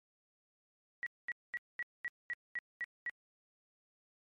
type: tone bursts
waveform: sine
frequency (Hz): 1925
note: B6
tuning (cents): -45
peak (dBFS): -35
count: 9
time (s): 1.03-3.096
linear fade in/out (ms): 0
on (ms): 34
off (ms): 220
effects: MP3 64 kbps